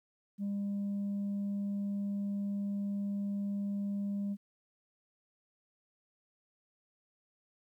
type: tone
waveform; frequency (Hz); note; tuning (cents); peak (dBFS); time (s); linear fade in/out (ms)
sine; 201; G3; +44; -30; 0.38-4.37; 50
effects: tanh soft clip ceiling -31 dBFS + 12-bit